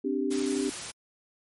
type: chord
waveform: sine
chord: C suspended second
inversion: none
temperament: equal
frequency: 261.6 / 293.7 / 392 Hz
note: C4 / D4 / G4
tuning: 0 / 0 / 0 cents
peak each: -30 dBFS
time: 0.04-0.7 s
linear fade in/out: 10 ms
type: noise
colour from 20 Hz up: white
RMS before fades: -37 dBFS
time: 0.3-0.92 s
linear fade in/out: 20 ms
effects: MP3 48 kbps